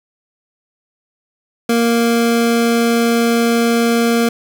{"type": "tone", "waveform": "25% pulse", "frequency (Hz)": 233.1, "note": "A#3", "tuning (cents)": 0, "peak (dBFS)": -8, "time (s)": [1.69, 4.29], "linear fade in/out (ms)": 5, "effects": []}